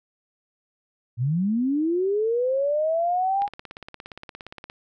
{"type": "linear sweep", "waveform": "sine", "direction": "up", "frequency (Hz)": [110.8, 823], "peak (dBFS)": -20, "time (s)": [1.17, 3.49], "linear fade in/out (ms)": 50}
{"type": "click train", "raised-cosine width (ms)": 0.3, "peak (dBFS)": -22, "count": 23, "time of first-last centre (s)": [3.42, 4.699], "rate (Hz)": 17.2}
{"effects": []}